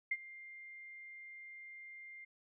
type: tone with ADSR envelope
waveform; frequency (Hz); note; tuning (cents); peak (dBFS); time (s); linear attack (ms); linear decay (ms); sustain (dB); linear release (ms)
sine; 2100; C7; +6; -30; 0.11-2.25; 7; 45; -19; 10
effects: none